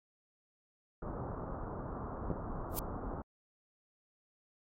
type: low-pass noise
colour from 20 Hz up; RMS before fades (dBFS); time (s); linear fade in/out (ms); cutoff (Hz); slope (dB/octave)
pink; -41; 1.02-3.22; 2; 1300; 48
type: clicks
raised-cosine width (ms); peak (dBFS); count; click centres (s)
2; -22; 2; 2.303 / 2.314
type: noise with exponential growth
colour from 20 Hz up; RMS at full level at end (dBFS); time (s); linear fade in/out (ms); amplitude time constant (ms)
violet; -31; 2.7-2.79; 0; 18
effects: AAC 48 kbps